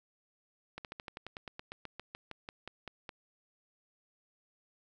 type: slowing click train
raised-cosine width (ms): 0.3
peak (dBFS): -26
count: 19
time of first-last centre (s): 0.78-3.092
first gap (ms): 68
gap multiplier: 1.07
effects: none